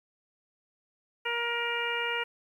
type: harmonic tone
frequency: 471.9 Hz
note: A#4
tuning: 21 cents sharp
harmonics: 1 / 2 / 3 / 4 / 5 / 6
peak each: -36 / -36 / -35 / -36 / -35 / -35 dBFS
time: 1.25-2.24 s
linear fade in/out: 10 ms
effects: 10-bit